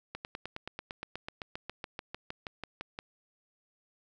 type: slowing click train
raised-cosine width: 0.3 ms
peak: -22 dBFS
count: 22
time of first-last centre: 0.15-2.989 s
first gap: 99 ms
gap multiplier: 1.03
effects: none